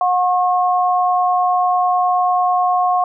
sine tone pair together, 724.2 / 1085 Hz, F#5 / C#6, -37 / -37 cents, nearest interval perfect fifth, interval 700 cents, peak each -14 / -18 dBFS, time 0.01-3.04 s, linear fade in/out 2 ms, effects none

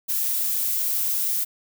violet noise with high-pass filter sweep, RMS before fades -24 dBFS, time 0.08-1.45 s, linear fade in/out 20 ms, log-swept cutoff 660 to 350 Hz, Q 2.4, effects none

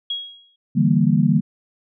sine tone with exponential decay, 3301 Hz, G#7, 11 cents flat, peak -20 dBFS, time 0.1-0.56 s, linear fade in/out 5 ms, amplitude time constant 98 ms
sine chord, E half-diminished seventh, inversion third, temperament equal, 146.83 / 164.81 / 196 / 233.1 Hz, D3 / E3 / G3 / Bb3, 0 / 0 / 0 / 0 cents, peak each -19 dBFS, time 0.75-1.41 s, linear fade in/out 20 ms
effects none

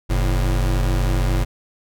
square tone pair together, 46.46 / 110 Hz, F#1 / A2, +8 / 0 cents, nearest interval octave + minor third, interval 1492 cents, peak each -18 / -24 dBFS, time 0.09-1.45 s, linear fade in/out 20 ms, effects none

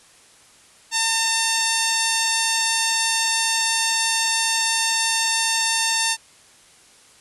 5% pulse tone, 903 Hz, A5, 45 cents sharp, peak -6 dBFS, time 0.91-6.17 s, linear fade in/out 50 ms, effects white hiss -51 dBFS RMS until 7.2 s + resampled to 24000 Hz

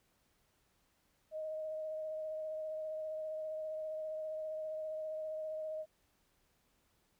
sine tone with vibrato, 625 Hz, D#5, 8 cents sharp, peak -38 dBFS, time 1.31-5.86 s, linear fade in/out 50 ms, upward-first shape sine, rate 15 Hz, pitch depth 15 cents each way, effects pink hiss -75 dBFS RMS until 7.19 s

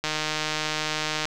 click train, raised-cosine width 0.2 ms, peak -9 dBFS, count 188, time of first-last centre 0.04-1.254 s, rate 154 Hz, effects none

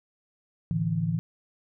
sine chord, A suspended fourth, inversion none, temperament just, 110 / 146.67 / 165 Hz, A2 / D3 / E3, 0 / -2 / +2 cents, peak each -31 / -31 / -26 dBFS, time 0.71-1.19 s, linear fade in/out 0 ms, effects none

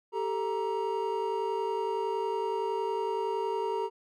triangle tone cluster, 391.2 / 442 / 939 Hz, G4 / A4 / A#5, -4 / +8 / +12 cents, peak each -31 dBFS, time 0.12-3.9 s, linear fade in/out 50 ms, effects none

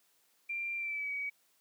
sine tone with pitch glide, 2373 to 2266 Hz, D7 to C#7, +17 to +37 cents, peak -34 dBFS, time 0.49-1.3 s, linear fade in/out 10 ms, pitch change -80 cents, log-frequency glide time 0.76-1.11 s, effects white hiss -71 dBFS RMS until 1.6 s + high-pass 200 Hz 12 dB/octave

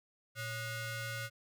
sawtooth ring-modulated tone, 672 Hz, E5, 33 cents sharp, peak -31 dBFS, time 0.35-1.3 s, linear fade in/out 50 ms, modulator 789 Hz, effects none

